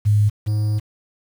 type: tone pair in turn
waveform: sine / triangle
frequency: 104.4 / 106.22 Hz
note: G#2 / G#2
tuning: +10 / +39 cents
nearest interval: unison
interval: 29 cents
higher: second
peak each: -12 / -15 dBFS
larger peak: first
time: 0.05-0.3 / 0.46-0.8 s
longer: second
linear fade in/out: 20 ms
effects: 7-bit